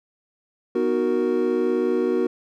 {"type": "chord", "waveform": "triangle", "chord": "B major seventh", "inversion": "none", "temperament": "equal", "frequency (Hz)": [246.9, 311.1, 370, 466.2], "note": ["B3", "D#4", "F#4", "A#4"], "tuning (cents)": [0, 0, 0, 0], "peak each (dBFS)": [-24, -26, -20, -23], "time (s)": [0.75, 2.27], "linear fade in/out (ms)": 5, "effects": []}